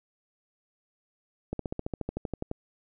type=slowing click train; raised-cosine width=2 ms; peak=-18 dBFS; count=14; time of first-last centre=1.53-2.514 s; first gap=63 ms; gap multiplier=1.03; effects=none